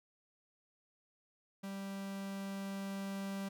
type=tone with level ramp; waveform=45% pulse; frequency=196 Hz; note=G3; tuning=in tune; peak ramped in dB=-41 to -38 dBFS; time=1.63-3.49 s; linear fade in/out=10 ms; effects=none

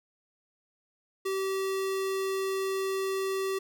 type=tone; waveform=square; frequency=385.2 Hz; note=G4; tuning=30 cents flat; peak=-29 dBFS; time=1.25-3.59 s; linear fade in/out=10 ms; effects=none

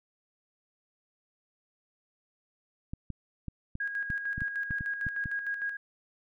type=clicks; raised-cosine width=5 ms; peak=-24 dBFS; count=11; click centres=2.935 / 3.103 / 3.483 / 3.754 / 4.102 / 4.38 / 4.419 / 4.708 / 4.809 / 5.067 / 5.258 s
type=tone with tremolo; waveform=sine; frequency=1639 Hz; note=G#6; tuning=23 cents flat; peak=-29 dBFS; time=3.8-5.77 s; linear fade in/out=5 ms; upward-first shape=square; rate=6.6 Hz; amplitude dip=50%
effects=none

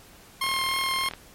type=tone with vibrato; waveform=15% pulse; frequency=1066 Hz; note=C6; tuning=32 cents sharp; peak=-18 dBFS; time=0.41-1.09 s; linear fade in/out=5 ms; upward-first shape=triangle; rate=3.3 Hz; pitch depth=11 cents each way
type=click train; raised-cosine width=0.3 ms; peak=-18 dBFS; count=29; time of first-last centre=0.44-1.137 s; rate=40.2 Hz
effects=pink hiss -51 dBFS RMS until 1.34 s + MP3 64 kbps

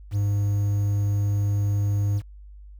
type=tone with quantisation; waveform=triangle; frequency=101.7 Hz; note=G#2; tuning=36 cents flat; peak=-18 dBFS; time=0.11-2.22 s; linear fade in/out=50 ms; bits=8; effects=added 50 Hz sine -41 dBFS peak until 2.79 s

